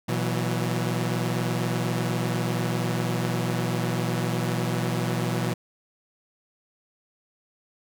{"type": "chord", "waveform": "sawtooth", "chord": "B suspended fourth", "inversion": "none", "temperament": "equal with one note detuned", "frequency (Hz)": [120.65, 164.81, 185], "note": ["B2", "E3", "F#3"], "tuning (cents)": [-40, 0, 0], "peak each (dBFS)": [-23, -25, -27], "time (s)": [0.08, 5.54], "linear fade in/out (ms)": 10, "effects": []}